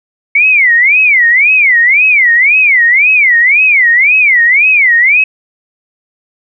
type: tone with vibrato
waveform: sine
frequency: 2179 Hz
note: C#7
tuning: 30 cents flat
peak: -4 dBFS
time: 0.35-5.24 s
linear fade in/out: 5 ms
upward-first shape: sine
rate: 1.9 Hz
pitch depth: 280 cents each way
effects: none